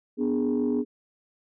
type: chord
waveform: sine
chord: G# diminished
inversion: first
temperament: equal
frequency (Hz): 246.9 / 293.7 / 415.3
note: B3 / D4 / G#4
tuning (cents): 0 / 0 / 0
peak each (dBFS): -24 / -27 / -27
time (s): 0.17-0.85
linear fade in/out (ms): 50
effects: tanh soft clip ceiling -17 dBFS